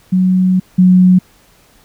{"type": "tone pair in turn", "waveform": "sine", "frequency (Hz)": [185, 183.19], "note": ["F#3", "F#3"], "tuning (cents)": [0, -17], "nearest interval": "unison", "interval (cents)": 17, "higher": "first", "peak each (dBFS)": [-8, -4], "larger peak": "second", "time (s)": [[0.12, 0.6], [0.78, 1.19]], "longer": "first", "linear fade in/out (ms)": 10, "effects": ["pink hiss -49 dBFS RMS until 1.84 s"]}